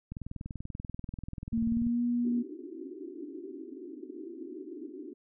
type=click train; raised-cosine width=5 ms; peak=-26 dBFS; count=37; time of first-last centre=0.12-1.868 s; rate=20.6 Hz
type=tone with pitch glide; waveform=sine; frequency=228 to 240.6 Hz; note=A#3 to B3; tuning=-38 to -45 cents; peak=-26 dBFS; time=1.52-2.43 s; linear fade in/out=20 ms; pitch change=+93 cents; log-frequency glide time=1.64-2.02 s
type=band-pass noise; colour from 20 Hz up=white; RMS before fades=-43 dBFS; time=2.24-5.14 s; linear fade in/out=10 ms; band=260 to 390 Hz; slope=96 dB/octave
effects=none